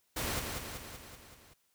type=noise with echo; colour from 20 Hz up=pink; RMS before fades=-35 dBFS; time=0.16-0.4 s; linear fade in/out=10 ms; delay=190 ms; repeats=6; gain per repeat=-4 dB; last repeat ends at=1.54 s; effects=white hiss -74 dBFS RMS until 1.74 s